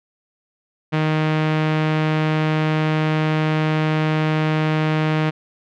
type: tone with low-pass filter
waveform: sawtooth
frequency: 155.56 Hz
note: D#3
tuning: in tune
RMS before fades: -19 dBFS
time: 0.92-5.31 s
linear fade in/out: 20 ms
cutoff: 2700 Hz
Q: 1.3
effects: none